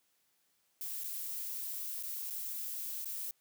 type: noise with dropouts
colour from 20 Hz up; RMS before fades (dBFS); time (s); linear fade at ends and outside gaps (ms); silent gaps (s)
violet; -40; 0.81-3.31; 1; 1.037-1.042 / 2.027-2.034 / 2.301-2.306 / 3.046-3.056
effects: white hiss -75 dBFS RMS until 3.4 s + high-pass 100 Hz 12 dB/octave